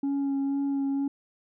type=tone with vibrato; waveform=sine; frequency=277.2 Hz; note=C#4; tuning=in tune; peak=-22 dBFS; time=0.03-1.08 s; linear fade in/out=5 ms; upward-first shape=sine; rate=2.1 Hz; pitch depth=15 cents each way; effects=tanh soft clip ceiling -24 dBFS